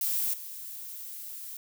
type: noise with level steps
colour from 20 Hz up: violet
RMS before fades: -29 / -41 dBFS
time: 0.01-1.57 s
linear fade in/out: 2 ms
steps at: 0.33 s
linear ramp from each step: 10 ms
effects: none